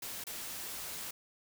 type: noise with dropouts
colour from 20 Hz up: white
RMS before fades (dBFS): -42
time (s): 0.02-1.11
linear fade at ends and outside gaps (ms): 5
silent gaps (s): 0.24-0.267
effects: none

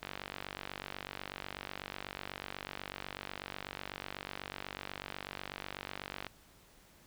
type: click train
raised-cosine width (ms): 0.3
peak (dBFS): -23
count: 301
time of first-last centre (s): 0.03-6.267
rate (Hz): 48.1
effects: pink hiss -62 dBFS RMS until 7.06 s

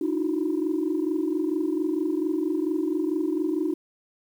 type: tone cluster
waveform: sine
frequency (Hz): 299.9 / 324.3 / 366.8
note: D4 / E4 / F#4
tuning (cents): +36 / -28 / -15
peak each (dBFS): -26 / -26 / -28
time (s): 0.01-3.74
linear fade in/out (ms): 5
effects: tanh soft clip ceiling -16 dBFS + 9-bit

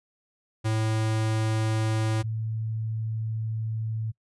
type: tone pair in turn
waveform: square / sine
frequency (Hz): 110 / 110.83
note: A2 / A2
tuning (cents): 0 / +13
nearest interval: unison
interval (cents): 13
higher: second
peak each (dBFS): -24 / -27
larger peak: first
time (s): 0.64-2.23 / 2.23-4.12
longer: second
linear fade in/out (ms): 20
effects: noise-tail reverb RT60 0.1 s tail -26 dB re dry + resampled to 24000 Hz

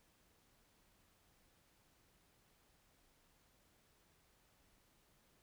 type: silence
effects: pink hiss -73 dBFS RMS until 5.42 s

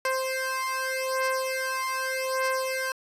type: beating tone pair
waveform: 15% pulse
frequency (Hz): 523.3 / 524.13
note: C5 / C5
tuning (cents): 0 / +3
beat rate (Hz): 0.83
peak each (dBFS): -23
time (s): 0.05-2.92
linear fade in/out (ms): 2
effects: resampled to 32000 Hz

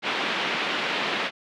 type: band-pass noise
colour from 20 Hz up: white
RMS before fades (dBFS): -27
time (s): 0.02-1.31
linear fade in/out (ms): 50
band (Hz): 180 to 3300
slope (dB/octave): 24
effects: none

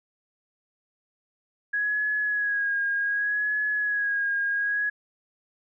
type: tone with vibrato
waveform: sine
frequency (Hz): 1661.2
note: G#6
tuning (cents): 0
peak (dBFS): -23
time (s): 1.73-4.9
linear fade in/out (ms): 10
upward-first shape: sine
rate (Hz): 0.66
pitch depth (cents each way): 38
effects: none

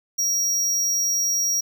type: tone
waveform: square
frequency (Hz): 5670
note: F8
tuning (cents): +25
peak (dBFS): -20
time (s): 0.18-1.61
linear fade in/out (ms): 10
effects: none

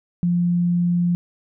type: tone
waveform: sine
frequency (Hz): 174.61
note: F3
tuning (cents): 0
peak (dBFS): -16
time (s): 0.23-1.15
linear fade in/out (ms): 0
effects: none

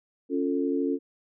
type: chord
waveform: sine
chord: Db augmented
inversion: none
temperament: equal with one note detuned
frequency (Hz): 277.2 / 349.2 / 444.1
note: Db4 / F4 / A4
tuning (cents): 0 / 0 / +16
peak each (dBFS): -26 / -30 / -30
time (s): 0.29-0.99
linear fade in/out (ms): 50
effects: none

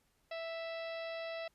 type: harmonic tone with a mistuned harmonic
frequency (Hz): 659.3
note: E5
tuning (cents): 0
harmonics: 1 / 2 / 3 / 4 / 5 / 6 / 7 / 8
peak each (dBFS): -40 / -52 / -49 / -50 / -56 / -54 / -60 / -59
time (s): 0.31-1.48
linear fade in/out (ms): 5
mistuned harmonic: 8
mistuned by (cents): -22
effects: pink hiss -75 dBFS RMS until 1.54 s + resampled to 32000 Hz

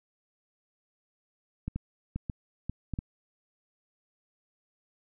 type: clicks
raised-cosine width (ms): 5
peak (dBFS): -20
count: 7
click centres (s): 1.68 / 1.76 / 2.16 / 2.298 / 2.696 / 2.937 / 2.989
effects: none

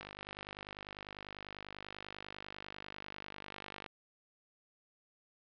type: click train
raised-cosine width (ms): 0.3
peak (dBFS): -28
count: 194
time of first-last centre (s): 0.01-3.862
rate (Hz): 50.1
effects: low-pass 5000 Hz 12 dB/octave

